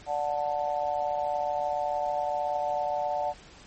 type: chord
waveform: sine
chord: D major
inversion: none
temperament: just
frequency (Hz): 587.3 / 734.2 / 881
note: D5 / F#5 / A5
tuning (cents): 0 / -14 / +2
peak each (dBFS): -31 / -29 / -32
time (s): 0.06-3.34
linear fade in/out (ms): 50
effects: pink hiss -51 dBFS RMS until 3.66 s + MP3 32 kbps